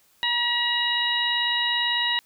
harmonic tone, 958 Hz, A#5, 47 cents sharp, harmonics 1 / 2 / 3 / 4, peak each -30 / -26 / -27 / -25 dBFS, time 0.23-2.19 s, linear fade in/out 0 ms, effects white hiss -61 dBFS RMS until 2.25 s

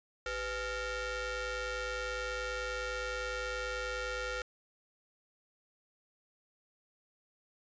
sawtooth ring-modulated tone, 446.1 Hz, A4, 24 cents sharp, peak -28 dBFS, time 0.26-4.42 s, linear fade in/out 2 ms, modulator 947 Hz, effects resampled to 16000 Hz

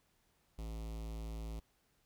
square tone with notch filter, 55 Hz, A1, in tune, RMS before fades -43 dBFS, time 0.58-1.6 s, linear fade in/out 10 ms, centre 1600 Hz, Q 1.2, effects pink hiss -75 dBFS RMS until 2.05 s

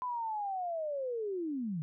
sine linear sweep, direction down, 1014 to 146.83 Hz, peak -33 dBFS, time 0.02-1.82 s, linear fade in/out 0 ms, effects none

